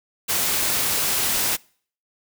white noise, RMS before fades -22 dBFS, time 0.28-1.57 s, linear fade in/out 20 ms, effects noise-tail reverb RT60 0.5 s tail -25 dB re dry

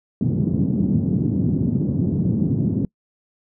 white band-pass noise, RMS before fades -20 dBFS, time 0.21-2.85 s, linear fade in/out 2 ms, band 100 to 250 Hz, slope 24 dB/octave, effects noise-tail reverb RT60 0.1 s tail -26 dB re dry

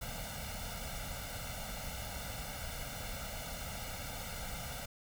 pink noise with comb filter, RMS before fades -42 dBFS, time 0.01-4.86 s, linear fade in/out 10 ms, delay 1.4 ms, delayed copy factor +0.9, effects none

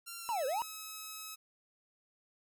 5% pulse tone with pitch glide, 1377 to 1284.8 Hz, F6 to E6, -25 to -45 cents, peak -32 dBFS, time 0.06-1.36 s, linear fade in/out 20 ms, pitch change -120 cents, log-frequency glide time 0.18-0.49 s
triangle linear two-way sweep, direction down then up, 987.8 to 493.7 to 987.8 Hz, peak -30 dBFS, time 0.29-0.62 s, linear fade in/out 0 ms, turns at 0.46 s
effects none

